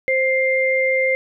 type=tone pair together; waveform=sine; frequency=523.3 / 2102 Hz; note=C5 / C7; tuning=0 / +7 cents; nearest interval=2 octaves; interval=2407 cents; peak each=-18 dBFS; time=0.08-1.15 s; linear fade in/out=0 ms; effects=none